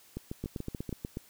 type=two click trains; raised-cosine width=3 ms; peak=-23 / -22 dBFS; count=6 / 7; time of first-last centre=0.17-0.893 / 0.44-1.171 s; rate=6.92 / 8.21 Hz; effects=white hiss -59 dBFS RMS until 1.29 s